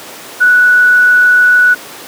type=tone with frequency modulation; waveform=sine; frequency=1476 Hz; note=F#6; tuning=5 cents flat; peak=-4 dBFS; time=0.4-1.75 s; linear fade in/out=20 ms; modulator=26.7 Hz; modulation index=0.31; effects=pink hiss -29 dBFS RMS until 2.07 s + high-pass 300 Hz 12 dB/octave